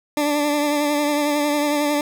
20% pulse tone with vibrato, 293.7 Hz, D4, in tune, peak -13 dBFS, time 0.17-2.01 s, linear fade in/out 2 ms, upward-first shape triangle, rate 11 Hz, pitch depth 36 cents each way, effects none

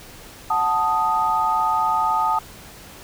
sine chord, D# diminished, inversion first, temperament equal, 740 / 880 / 1244.5 Hz, F#5 / A5 / D#6, 0 / 0 / 0 cents, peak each -26 / -20 / -21 dBFS, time 0.5-2.39 s, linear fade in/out 5 ms, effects pink hiss -42 dBFS RMS until 3.03 s

